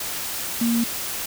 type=tone in noise; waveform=sine; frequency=233.1 Hz; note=A#3; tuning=in tune; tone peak=-18 dBFS; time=0.61-0.84 s; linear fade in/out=5 ms; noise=white; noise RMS=-29 dBFS; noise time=0-1.26 s; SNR=+8 dB; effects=none